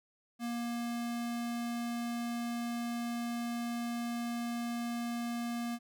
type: tone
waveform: square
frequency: 236.6 Hz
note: A#3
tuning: 26 cents sharp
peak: -35 dBFS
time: 0.39-5.79 s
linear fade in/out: 50 ms
effects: none